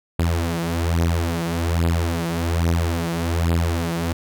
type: beating tone pair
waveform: sawtooth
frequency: 83.4 / 84.6 Hz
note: E2 / E2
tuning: +21 / +45 cents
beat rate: 1.2 Hz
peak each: -18 / -18 dBFS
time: 0.19-4.13 s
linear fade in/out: 5 ms
effects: none